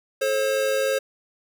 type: tone pair together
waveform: square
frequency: 433.2 / 536 Hz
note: A4 / C5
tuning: -27 / +42 cents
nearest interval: major third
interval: 369 cents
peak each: -28 / -22 dBFS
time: 0.21-0.99 s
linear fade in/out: 10 ms
effects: none